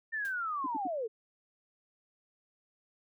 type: linear sweep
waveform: sine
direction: down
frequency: 1814 to 419.5 Hz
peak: -32 dBFS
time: 0.12-1.08 s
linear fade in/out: 20 ms
type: noise with exponential decay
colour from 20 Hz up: white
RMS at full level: -48 dBFS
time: 0.25-0.38 s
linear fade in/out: 0 ms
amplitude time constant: 27 ms
type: tone bursts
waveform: sine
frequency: 288.2 Hz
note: D4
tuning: 33 cents flat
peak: -34 dBFS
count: 3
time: 0.64-0.874 s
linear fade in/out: 5 ms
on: 24 ms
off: 81 ms
effects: none